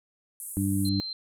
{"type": "band-pass noise", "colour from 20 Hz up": "pink", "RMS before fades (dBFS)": -39, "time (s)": [0.4, 0.89], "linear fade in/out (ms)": 0, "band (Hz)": [9000, 12000], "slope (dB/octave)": 48}
{"type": "harmonic tone", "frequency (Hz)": 98, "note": "G2", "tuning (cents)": 0, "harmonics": [1, 2, 3], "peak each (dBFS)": [-28, -28, -28], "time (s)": [0.57, 1], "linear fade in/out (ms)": 0}
{"type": "tone", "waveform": "sine", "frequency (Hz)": 4126, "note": "C8", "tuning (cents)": -25, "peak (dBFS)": -32, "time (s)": [0.85, 1.13], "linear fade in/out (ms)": 2}
{"effects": []}